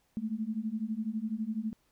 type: beating tone pair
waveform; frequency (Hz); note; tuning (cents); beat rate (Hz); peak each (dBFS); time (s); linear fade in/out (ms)
sine; 212.3 / 224.3; G#3 / A3; +38 / +34; 12; -35 / -34; 0.17-1.73; 0
effects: pink hiss -72 dBFS RMS until 1.91 s